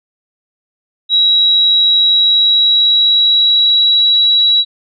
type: tone with pitch glide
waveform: sine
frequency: 3869 to 3896 Hz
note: B7 to B7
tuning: -36 to -24 cents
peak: -7 dBFS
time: 1.09-4.65 s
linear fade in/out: 50 ms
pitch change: +12 cents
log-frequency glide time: 2.03-4.05 s
effects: none